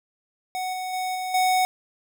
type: tone with level steps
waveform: square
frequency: 742 Hz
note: F#5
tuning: 5 cents sharp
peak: -27 / -29 / -26 / -28 / -19 dBFS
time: 0.55-1.65 s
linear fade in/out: 0 ms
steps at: 0.73 / 0.93 / 1.15 / 1.34 s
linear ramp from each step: 5 ms
effects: none